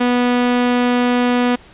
sawtooth tone, 245.3 Hz, B3, 12 cents flat, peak -9 dBFS, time 0-1.56 s, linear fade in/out 10 ms, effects pink hiss -44 dBFS RMS until 1.73 s + resampled to 8000 Hz

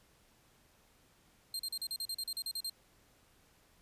sawtooth tone bursts, 4186 Hz, C8, in tune, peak -33 dBFS, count 13, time 1.54-2.697 s, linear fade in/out 2 ms, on 53 ms, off 39 ms, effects pink hiss -67 dBFS RMS until 3.81 s + resampled to 32000 Hz

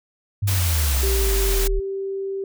sine exponential sweep, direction down, 103.83 to 34.41 Hz, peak -18 dBFS, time 0.42-1.8 s, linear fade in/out 10 ms
white noise, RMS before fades -26 dBFS, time 0.47-1.68 s, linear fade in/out 10 ms
sine tone, 389.8 Hz, G4, 10 cents flat, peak -24 dBFS, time 1.03-2.44 s, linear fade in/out 2 ms
effects none

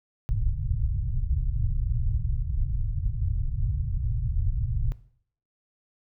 pink low-pass noise, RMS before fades -26 dBFS, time 0.29-4.92 s, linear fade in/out 0 ms, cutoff 130 Hz, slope 48 dB/octave, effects noise-tail reverb RT60 0.6 s tail -18 dB re dry

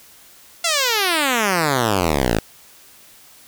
5% pulse exponential sweep, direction down, 698.5 to 51.1 Hz, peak -5 dBFS, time 0.64-2.39 s, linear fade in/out 5 ms, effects white hiss -47 dBFS RMS until 3.47 s

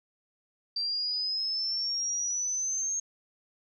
sine exponential sweep, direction up, 4677 to 6490 Hz, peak -28 dBFS, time 0.76-3 s, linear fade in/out 5 ms, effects none

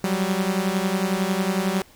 sawtooth beating tone pair, 185 / 196 Hz, F#3 / G3, 0 / 0 cents, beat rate 11 Hz, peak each -20 / -20 dBFS, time 0.04-1.82 s, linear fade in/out 2 ms, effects pink hiss -52 dBFS RMS until 1.95 s

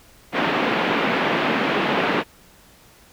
pink band-pass noise, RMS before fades -21 dBFS, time 0.32-2.24 s, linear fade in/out 50 ms, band 190 to 3000 Hz, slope 24 dB/octave, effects pink hiss -51 dBFS RMS until 3.12 s

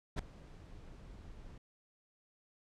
brown noise with ADSR envelope, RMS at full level -28 dBFS, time 0.16-1.58 s, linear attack 31 ms, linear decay 4 ms, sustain -24 dB, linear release 4 ms, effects low-pass 8000 Hz 12 dB/octave

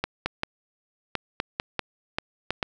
clicks, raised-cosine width 0.3 ms, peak -9 dBFS, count 10, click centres 0.04 / 0.26 / 0.434 / 1.153 / 1.401 / 1.599 / 1.793 / 2.185 / 2.506 / 2.628 s, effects none

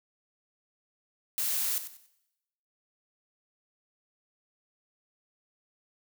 blue noise with echo, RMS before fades -30 dBFS, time 1.38-1.78 s, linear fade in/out 0 ms, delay 94 ms, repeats 3, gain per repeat -11 dB, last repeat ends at 2.062 s, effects noise-tail reverb RT60 0.9 s tail -19 dB re dry

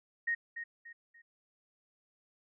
sine tone with echo, 1864.7 Hz, A#6, in tune, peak -29 dBFS, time 0.27-0.35 s, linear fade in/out 10 ms, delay 290 ms, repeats 3, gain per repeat -9 dB, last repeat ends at 1.22 s, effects none

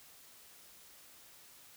silence, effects white hiss -58 dBFS RMS until 1.76 s

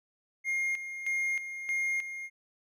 triangle tone with tremolo, 2130 Hz, C7, 30 cents sharp, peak -26 dBFS, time 0.44-2.3 s, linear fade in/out 50 ms, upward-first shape square, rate 1.6 Hz, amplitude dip 65%, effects none

